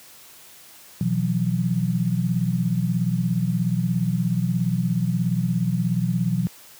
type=chord; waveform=sine; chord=B suspended fourth; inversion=none; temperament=equal with one note detuned; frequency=123.47 / 164.81 / 181.71 Hz; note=B2 / E3 / F#3; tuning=0 / 0 / -31 cents; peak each=-24 / -24 / -23 dBFS; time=1.01-6.47 s; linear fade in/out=0 ms; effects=white hiss -47 dBFS RMS until 6.79 s + high-pass 80 Hz 12 dB/octave